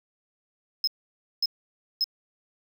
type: tone bursts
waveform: triangle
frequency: 5150 Hz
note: E8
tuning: 41 cents flat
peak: -20 dBFS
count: 3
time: 0.84-2.042 s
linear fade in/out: 2 ms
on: 34 ms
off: 550 ms
effects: none